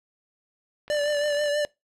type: click train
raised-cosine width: 0.3 ms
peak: -29 dBFS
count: 28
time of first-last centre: 0.88-1.481 s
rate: 44.9 Hz
type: tone with vibrato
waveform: square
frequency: 587.3 Hz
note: D5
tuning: in tune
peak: -23 dBFS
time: 0.9-1.65 s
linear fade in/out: 0 ms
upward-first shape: triangle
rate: 6.2 Hz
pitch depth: 38 cents each way
effects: noise-tail reverb RT60 0.2 s tail -23 dB re dry + low-pass 8000 Hz 12 dB/octave